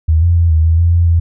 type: tone with pitch steps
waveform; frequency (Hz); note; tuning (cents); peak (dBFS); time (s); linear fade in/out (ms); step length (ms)
sine; 79.5 / 85.8 / 84.5 / 79.5 / 81.7 / 85 / 85.6 / 84; D#2 / F2 / E2 / D#2 / E2 / F2 / F2 / E2; +38 / -30 / +43 / +38 / -15 / -46 / -34 / +33; -7; 0.08-1.2; 10; 140
effects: none